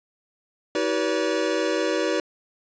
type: tone cluster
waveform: square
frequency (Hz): 320.7 / 380.9 / 487.7 / 572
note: E4 / G4 / B4 / D5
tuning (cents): -48 / -50 / -22 / -46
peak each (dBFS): -28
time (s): 0.75-2.2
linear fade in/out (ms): 2
effects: resampled to 16000 Hz + 8-bit